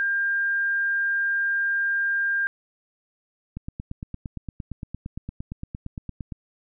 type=tone; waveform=sine; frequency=1600 Hz; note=G6; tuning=35 cents sharp; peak=-21 dBFS; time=0-2.47 s; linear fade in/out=0 ms
type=click train; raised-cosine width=5 ms; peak=-20 dBFS; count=25; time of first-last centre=3.57-6.322 s; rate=8.72 Hz
effects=none